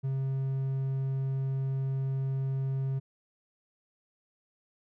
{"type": "tone", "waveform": "triangle", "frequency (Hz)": 134.3, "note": "C3", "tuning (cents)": 46, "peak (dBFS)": -26, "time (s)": [0.03, 3], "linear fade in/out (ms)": 20, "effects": []}